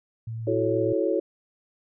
sine tone with vibrato, 113.2 Hz, A2, 50 cents sharp, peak -30 dBFS, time 0.27-0.93 s, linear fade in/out 5 ms, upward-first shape sine, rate 9.7 Hz, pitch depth 10 cents each way
sine chord, F# minor seventh, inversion third, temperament equal with one note detuned, 329.6 / 370 / 436.7 / 554.4 Hz, E4 / F#4 / A4 / C#5, 0 / 0 / -13 / 0 cents, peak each -27 dBFS, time 0.47-1.2 s, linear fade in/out 5 ms
effects none

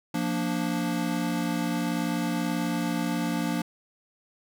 square chord, Bb major, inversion second, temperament equal, 174.61 / 233.1 / 293.7 Hz, F3 / Bb3 / D4, 0 / 0 / 0 cents, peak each -31 dBFS, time 0.14-3.62 s, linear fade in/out 5 ms, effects none

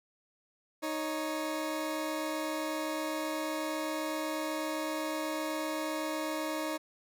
20% pulse tone pair together, 311.1 / 554.3 Hz, D#4 / C#5, 0 / 0 cents, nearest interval minor seventh, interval 1000 cents, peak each -29 / -33 dBFS, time 0.82-6.78 s, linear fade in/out 20 ms, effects none

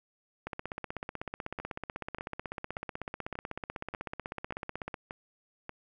two click trains, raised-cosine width 0.5 ms, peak -24 / -21 dBFS, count 8 / 73, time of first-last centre 1.6-5.694 / 0.47-4.942 s, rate 1.71 / 16.1 Hz, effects none

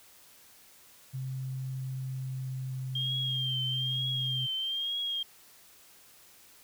sine tone with pitch glide, 131.3 to 128.97 Hz, C3 to C3, +6 to -25 cents, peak -33 dBFS, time 1.13-4.47 s, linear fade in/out 20 ms, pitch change -31 cents, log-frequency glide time 2-4.05 s
sine tone with vibrato, 3202 Hz, G7, 36 cents sharp, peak -30 dBFS, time 2.95-5.23 s, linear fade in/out 5 ms, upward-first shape triangle, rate 1.1 Hz, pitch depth 65 cents each way
effects white hiss -57 dBFS RMS until 6.63 s

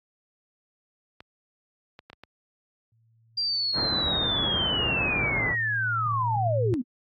clicks, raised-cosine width 0.3 ms, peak -27 dBFS, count 5, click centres 1.205 / 1.991 / 2.1 / 2.131 / 2.236 s
sine tone with exponential growth, 113.4 Hz, A#2, 47 cents flat, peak -22 dBFS, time 2.92-6.74 s, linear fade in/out 0 ms, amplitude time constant 830 ms
sine linear sweep, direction down, 4781 to 225 Hz, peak -24 dBFS, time 3.37-6.82 s, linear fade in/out 10 ms
pink low-pass noise, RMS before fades -30 dBFS, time 3.73-5.56 s, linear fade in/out 50 ms, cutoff 1800 Hz, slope 48 dB/octave
effects high-pass 60 Hz 12 dB/octave + AAC 32 kbps

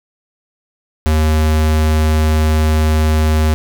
square tone, 77.78 Hz, D#2, in tune, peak -11 dBFS, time 1.06-3.54 s, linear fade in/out 0 ms, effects none

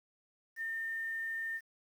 sine tone with quantisation, 1813 Hz, A#6, 49 cents flat, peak -35 dBFS, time 0.56-1.61 s, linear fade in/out 50 ms, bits 10, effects none

